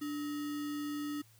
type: tone with sample-and-hold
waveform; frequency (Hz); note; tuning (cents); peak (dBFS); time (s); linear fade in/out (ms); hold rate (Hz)
sine; 293.7; D4; 0; -35; 0.01-1.22; 10; 1575
effects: added 111 Hz sine -62 dBFS peak until 1.39 s + white hiss -65 dBFS RMS until 1.39 s